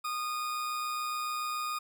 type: tone with amplitude modulation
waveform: 40% pulse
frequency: 1230 Hz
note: D#6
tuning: 20 cents flat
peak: -30 dBFS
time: 0.04-1.79 s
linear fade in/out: 10 ms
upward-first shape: sine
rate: 127 Hz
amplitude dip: 30%
effects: none